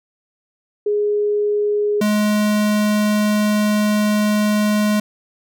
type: tone pair in turn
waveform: sine / square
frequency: 415.3 / 210.2 Hz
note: G#4 / G#3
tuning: 0 / +21 cents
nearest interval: octave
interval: 1179 cents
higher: first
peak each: -15 dBFS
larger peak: neither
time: 0.86-2.01 / 2.01-5 s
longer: second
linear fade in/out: 5 ms
effects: none